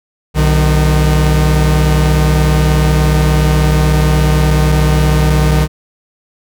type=tone pair together; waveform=45% pulse; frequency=63.1 / 152.7 Hz; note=B1 / D#3; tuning=+38 / -32 cents; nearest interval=octave + minor third; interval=1530 cents; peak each=-11 dBFS; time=0.34-5.68 s; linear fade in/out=50 ms; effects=none